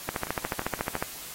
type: two click trains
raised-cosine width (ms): 0.5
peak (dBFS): -13 / -22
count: 14 / 5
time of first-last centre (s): 0.09-1.025 / 0.27-0.966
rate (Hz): 13.9 / 5.75
effects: white hiss -41 dBFS RMS until 1.34 s + AAC 48 kbps